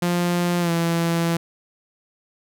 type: tone with pitch glide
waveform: sawtooth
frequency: 175 to 167.97 Hz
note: F3 to E3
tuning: +4 to +33 cents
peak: -15 dBFS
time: 0.02-1.37 s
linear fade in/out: 5 ms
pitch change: -71 cents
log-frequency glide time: 0.6-0.71 s
effects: none